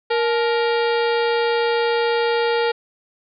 harmonic tone with a mistuned harmonic, 468.4 Hz, A#4, 8 cents sharp, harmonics 1 / 2 / 3 / 4 / 5 / 6 / 7 / 8 / 9 / 10, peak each -18 / -24 / -28 / -30 / -32 / -34 / -35 / -36 / -37 / -38 dBFS, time 0.1-2.72 s, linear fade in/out 10 ms, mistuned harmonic 2, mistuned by -140 cents, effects none

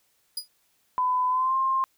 sawtooth tone with exponential decay, 4918 Hz, D#8, 21 cents flat, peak -23 dBFS, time 0.37-0.48 s, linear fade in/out 5 ms, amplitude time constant 23 ms
sine tone with pitch glide, 1005 to 1059.2 Hz, B5 to C6, +30 to +21 cents, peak -21 dBFS, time 0.98-1.84 s, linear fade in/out 0 ms, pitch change +91 cents, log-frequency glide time 1.29-1.56 s
effects white hiss -68 dBFS RMS until 1.97 s

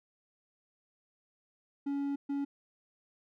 triangle tone bursts at uneven times, 281.1 Hz, C#4, 24 cents sharp, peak -29 dBFS, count 2, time 1.86-2.16 / 2.29-2.45 s, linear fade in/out 10 ms, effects none

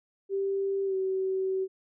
sine tone with pitch glide, 392 to 380 Hz, G4 to F#4, 0 to +46 cents, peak -26 dBFS, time 0.29-1.68 s, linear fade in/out 50 ms, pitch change -54 cents, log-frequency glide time 0.85-0.95 s, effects none

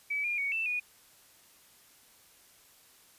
sine tone with pitch steps, 2290 / 2412 / 2236 / 2660 / 2459 Hz, D7 / D7 / C#7 / E7 / D#7, -44 / +46 / +14 / +15 / -21 cents, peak -29 dBFS, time 0.1-0.8 s, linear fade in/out 10 ms, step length 140 ms, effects white hiss -60 dBFS RMS until 3.18 s + resampled to 32000 Hz

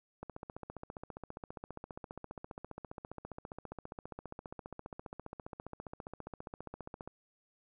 click train, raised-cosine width 1 ms, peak -29 dBFS, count 103, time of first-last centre 0.23-7.076 s, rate 14.9 Hz, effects none

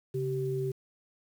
sine tone pair together, 136.5 / 386.1 Hz, C#3 / G4, -26 / -26 cents, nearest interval octave + tritone, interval 1800 cents, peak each -32 / -31 dBFS, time 0.14-0.72 s, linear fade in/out 10 ms, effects 9-bit

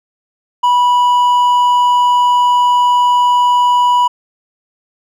triangle tone with hard clipping, 980 Hz, B5, 14 cents flat, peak -9 dBFS, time 0.63-4.08 s, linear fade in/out 10 ms, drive 7 dB, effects none

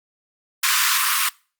pink high-pass noise, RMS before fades -19 dBFS, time 0.63-1.29 s, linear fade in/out 5 ms, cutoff 1000 Hz, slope 96 dB/octave, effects noise-tail reverb RT60 0.4 s tail -25 dB re dry + Opus 32 kbps

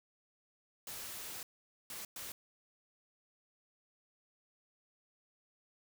white noise bursts at uneven times, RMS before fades -45 dBFS, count 3, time 0.87-1.43 / 1.9-2.05 / 2.16-2.32 s, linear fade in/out 2 ms, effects none

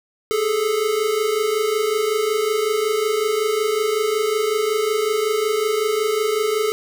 square tone pair together, 410.8 / 436.2 Hz, G#4 / A4, -19 / -15 cents, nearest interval minor second, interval 104 cents, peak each -24 / -20 dBFS, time 0.31-6.72 s, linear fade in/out 0 ms, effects none

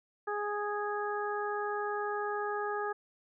harmonic tone, 414.4 Hz, G#4, 4 cents flat, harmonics 1 / 2 / 3 / 4, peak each -35 / -37 / -38 / -40 dBFS, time 0.27-2.93 s, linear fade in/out 10 ms, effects none

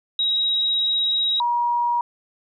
sine tone pair in turn, 3821 / 955.2 Hz, A#7 / A#5, +42 / +42 cents, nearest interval 2 octaves, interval 2400 cents, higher first, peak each -18 dBFS, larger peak neither, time 0.19-1.4 / 1.4-2.01 s, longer first, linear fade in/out 2 ms, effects none

